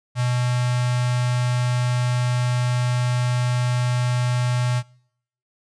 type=tone with notch filter; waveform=square; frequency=123.47 Hz; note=B2; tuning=in tune; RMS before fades=-21 dBFS; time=0.15-4.83 s; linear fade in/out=50 ms; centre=360 Hz; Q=1.1; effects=noise-tail reverb RT60 0.7 s tail -25 dB re dry + resampled to 22050 Hz